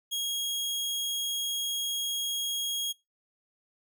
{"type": "tone", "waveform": "sawtooth", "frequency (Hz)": 3285, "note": "G#7", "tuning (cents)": -20, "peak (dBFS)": -26, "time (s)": [0.11, 2.93], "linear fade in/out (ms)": 20, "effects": ["noise-tail reverb RT60 0.2 s tail -21 dB re dry"]}